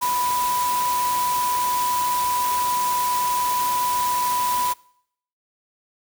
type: tone in noise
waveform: sine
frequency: 987.8 Hz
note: B5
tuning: in tune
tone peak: -20 dBFS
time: 0.01-4.74 s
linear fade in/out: 20 ms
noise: white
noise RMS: -29 dBFS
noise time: 0.01-4.74 s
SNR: +6 dB
effects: noise-tail reverb RT60 0.7 s tail -24 dB re dry